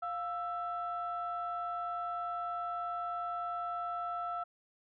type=tone pair together; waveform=sine; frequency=702 / 1325.2 Hz; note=F5 / E6; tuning=+9 / +9 cents; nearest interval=major seventh; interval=1100 cents; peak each=-37 / -36 dBFS; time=0.02-4.44 s; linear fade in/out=10 ms; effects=tanh soft clip ceiling -28 dBFS